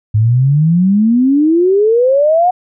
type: exponential sweep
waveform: sine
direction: up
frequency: 103.83 to 740 Hz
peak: -7 dBFS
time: 0.14-2.51 s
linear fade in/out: 10 ms
effects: none